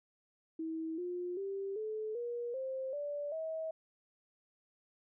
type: tone with pitch steps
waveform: sine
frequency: 322.4 / 355.7 / 392.4 / 432.8 / 477.5 / 526.8 / 581.1 / 641.1 Hz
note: E4 / F4 / G4 / A4 / A#4 / C5 / D5 / E5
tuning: -38 / +32 / +2 / -29 / +42 / +12 / -18 / -48 cents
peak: -36 dBFS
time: 0.59-3.71 s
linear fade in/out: 5 ms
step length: 390 ms
effects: none